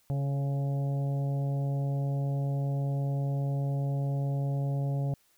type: harmonic tone with a mistuned harmonic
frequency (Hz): 139.2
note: C#3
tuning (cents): +8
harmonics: 1 / 2 / 3 / 4 / 5 / 6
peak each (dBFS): -27 / -42 / -45 / -42 / -45 / -52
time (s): 0.1-5.14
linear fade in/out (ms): 0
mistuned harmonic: 3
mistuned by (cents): +21
effects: white hiss -67 dBFS RMS until 5.37 s